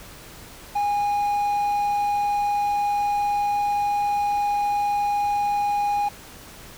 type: tone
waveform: triangle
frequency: 820 Hz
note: G#5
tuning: 22 cents flat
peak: -18 dBFS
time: 0.75-6.09 s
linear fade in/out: 10 ms
effects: pink hiss -43 dBFS RMS until 6.77 s